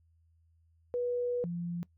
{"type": "tone pair in turn", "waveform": "sine", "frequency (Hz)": [488, 172.53], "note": ["B4", "F3"], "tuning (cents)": [-21, -21], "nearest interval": "octave + tritone", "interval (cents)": 1800, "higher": "first", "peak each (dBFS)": [-29, -33], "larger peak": "first", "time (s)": [[0.94, 1.44], [1.44, 1.83]], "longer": "first", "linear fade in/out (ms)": 0, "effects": ["noise-tail reverb RT60 0.1 s tail -21 dB re dry", "added 82 Hz sine -64 dBFS peak until 1.97 s"]}